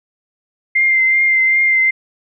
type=tone with vibrato; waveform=sine; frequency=2094 Hz; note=C7; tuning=1 cent sharp; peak=-10 dBFS; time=0.75-1.91 s; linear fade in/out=10 ms; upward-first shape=triangle; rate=2.6 Hz; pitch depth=25 cents each way; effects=none